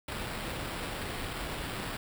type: noise with sample-and-hold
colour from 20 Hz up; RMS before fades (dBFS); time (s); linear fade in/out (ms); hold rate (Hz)
pink; -37; 0.08-1.97; 5; 6300
effects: none